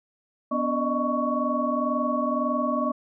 sine tone cluster, 246.4 / 287.7 / 601 / 623 / 1116 Hz, B3 / D4 / D5 / D#5 / C#6, -4 / -36 / +40 / +2 / +11 cents, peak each -27 / -32 / -30 / -31 / -27 dBFS, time 0.51-2.92 s, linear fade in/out 10 ms, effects none

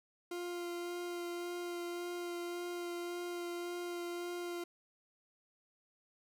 40% pulse tone with vibrato, 349.2 Hz, F4, in tune, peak -38 dBFS, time 0.31-4.64 s, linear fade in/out 5 ms, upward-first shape sine, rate 1.8 Hz, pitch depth 11 cents each way, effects none

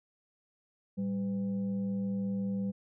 sine tone with frequency modulation, 195.8 Hz, G3, 2 cents flat, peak -30 dBFS, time 0.97-2.72 s, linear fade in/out 20 ms, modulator 306 Hz, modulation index 0.39, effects none

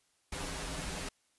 pink noise with comb filter, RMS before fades -39 dBFS, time 0.32-1.09 s, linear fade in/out 5 ms, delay 8.9 ms, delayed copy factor -0.75, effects white hiss -73 dBFS RMS until 1.38 s + resampled to 24000 Hz

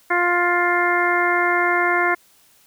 harmonic tone, 351.3 Hz, F4, 10 cents sharp, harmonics 1 / 2 / 3 / 4 / 5 / 6, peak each -23 / -23 / -23 / -23 / -23 / -23 dBFS, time 0.1-2.15 s, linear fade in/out 10 ms, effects white hiss -55 dBFS RMS until 2.66 s

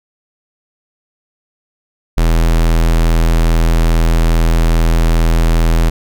square tone, 41.2 Hz, E1, in tune, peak -9 dBFS, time 2.17-5.9 s, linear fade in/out 10 ms, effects none

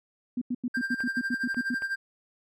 sine tone bursts, 246.2 Hz, B3, 5 cents flat, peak -26 dBFS, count 11, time 0.37-1.745 s, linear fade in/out 5 ms, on 45 ms, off 88 ms
triangle tone with tremolo, 1586 Hz, G6, 20 cents sharp, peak -24 dBFS, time 0.74-1.96 s, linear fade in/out 10 ms, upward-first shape sine, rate 12 Hz, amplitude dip 75%
clicks, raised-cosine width 0.5 ms, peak -27 dBFS, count 3, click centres 1.005 / 1.545 / 1.822 s
effects none

